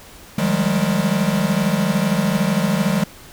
square tone cluster, 156.1 / 180.3 / 198 / 211.2 Hz, D#3 / F#3 / G3 / G#3, +6 / -45 / +18 / +29 cents, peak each -24 / -22 / -22 / -23 dBFS, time 0.38-3.04 s, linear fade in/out 5 ms, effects pink hiss -42 dBFS RMS until 3.32 s

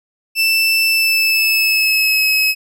30% pulse tone with pitch glide, 2657 to 2564 Hz, E7 to E7, +13 to -49 cents, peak -9 dBFS, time 0.35-2.55 s, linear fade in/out 50 ms, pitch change -62 cents, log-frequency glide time 0.85-2.25 s, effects none

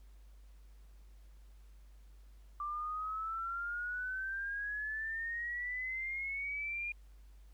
sine exponential sweep, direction up, 1174.7 to 2428 Hz, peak -36 dBFS, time 2.6-6.92 s, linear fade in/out 2 ms, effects added 50 Hz sine -54 dBFS peak until 7.53 s + pink hiss -72 dBFS RMS until 7.53 s

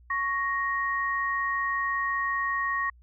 sine tone pair together, 1108.7 / 1872.7 Hz, C#6 / A#6, 0 / +7 cents, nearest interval major sixth, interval 907 cents, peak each -28 dBFS, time 0.1-2.9 s, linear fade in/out 5 ms, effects added 60 Hz sine -52 dBFS peak until 3.02 s

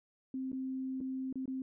sine tone with dropouts, 262.2 Hz, C4, 4 cents sharp, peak -35 dBFS, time 0.34-1.62 s, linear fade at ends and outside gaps 2 ms, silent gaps 0.518-0.529 / 1.005-1.011 / 1.327-1.356 / 1.457-1.478 s, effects none

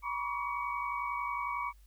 sine tone cluster, 967 / 1096 / 1147 / 2257 Hz, B5 / C#6 / D6 / C#7, -37 / -20 / -41 / +31 cents, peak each -37 / -40 / -37 / -40 dBFS, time 0.02-1.73 s, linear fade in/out 50 ms, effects added 50 Hz sine -55 dBFS peak until 1.86 s + white hiss -70 dBFS RMS until 1.86 s

